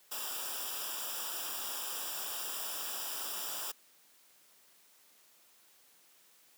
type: noise with comb filter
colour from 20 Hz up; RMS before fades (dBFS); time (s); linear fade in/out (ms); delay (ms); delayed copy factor
white; -39; 0.11-3.72; 10; 0.47; -0.8
effects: white hiss -64 dBFS RMS until 6.57 s + high-pass 200 Hz 12 dB/octave